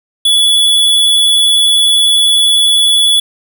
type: tone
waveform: square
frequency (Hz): 3418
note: G#7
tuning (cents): +49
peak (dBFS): -7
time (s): 0.25-3.2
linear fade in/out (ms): 5
effects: none